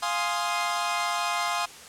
sawtooth chord, F minor seventh, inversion none, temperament equal, 698.5 / 830.6 / 1046.5 / 1244.5 Hz, F5 / Ab5 / C6 / Eb6, 0 / 0 / 0 / 0 cents, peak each -27 / -29 / -26 / -28 dBFS, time 0.02-1.66 s, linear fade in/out 10 ms, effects white hiss -45 dBFS RMS until 1.88 s + low-pass 9000 Hz 12 dB/octave

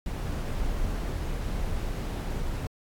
brown noise, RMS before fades -30 dBFS, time 0.06-2.67 s, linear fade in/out 2 ms, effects AAC 64 kbps

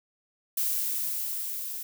violet noise with level ramp, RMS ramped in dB -27 to -36 dBFS, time 0.57-1.83 s, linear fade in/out 5 ms, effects none

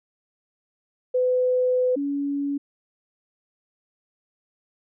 sine tone pair in turn, 504 / 282.9 Hz, B4 / C#4, +35 / +35 cents, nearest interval minor seventh, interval 1000 cents, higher first, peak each -18 / -23 dBFS, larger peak first, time 1.14-1.96 / 1.96-2.58 s, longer first, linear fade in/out 10 ms, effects none

